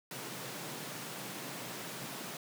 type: high-pass noise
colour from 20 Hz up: pink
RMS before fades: -43 dBFS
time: 0.11-2.37 s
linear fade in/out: 2 ms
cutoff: 120 Hz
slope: 96 dB/octave
effects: none